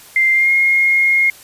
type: tone with pitch glide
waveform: sine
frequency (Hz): 2093 to 2144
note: C7 to C7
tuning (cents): 0 to +42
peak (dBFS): -10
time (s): 0.16-1.3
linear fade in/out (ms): 2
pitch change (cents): +42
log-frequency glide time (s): 0.34-0.51
effects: white hiss -41 dBFS RMS until 1.43 s + resampled to 32000 Hz